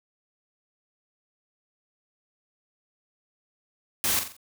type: noise with echo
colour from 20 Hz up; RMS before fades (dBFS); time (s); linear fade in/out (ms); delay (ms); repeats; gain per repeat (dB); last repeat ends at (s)
white; -25; 4.04-4.19; 0; 44; 4; -7; 4.366
effects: none